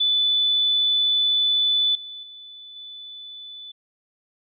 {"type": "tone with level steps", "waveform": "sine", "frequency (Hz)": 3488, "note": "A7", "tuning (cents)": -16, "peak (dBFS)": [-17, -34, -39, -36], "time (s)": [0, 3.72], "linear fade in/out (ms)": 10, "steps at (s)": [1.95, 2.23, 2.76], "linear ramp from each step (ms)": 2, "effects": []}